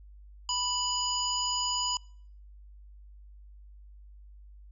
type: harmonic tone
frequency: 987.8 Hz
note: B5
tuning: in tune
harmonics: 1 / 3 / 5 / 7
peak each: -33 / -33 / -33 / -33 dBFS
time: 0.49-1.97 s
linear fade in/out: 2 ms
effects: noise-tail reverb RT60 0.6 s tail -26 dB re dry + added 50 Hz sine -48 dBFS peak until 4.71 s